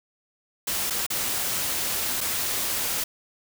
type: noise with dropouts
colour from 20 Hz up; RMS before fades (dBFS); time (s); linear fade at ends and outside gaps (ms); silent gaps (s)
white; -27; 0.67-3.04; 5; 0.9-0.905 / 1.065-1.102 / 2.207-2.211
effects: none